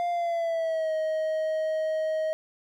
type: tone with pitch glide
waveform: triangle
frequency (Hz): 698.5 to 629.5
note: F5 to D#5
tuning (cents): 0 to +20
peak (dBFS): -23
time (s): 0-2.33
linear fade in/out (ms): 0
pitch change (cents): -180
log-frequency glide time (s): 0.1-0.93
effects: none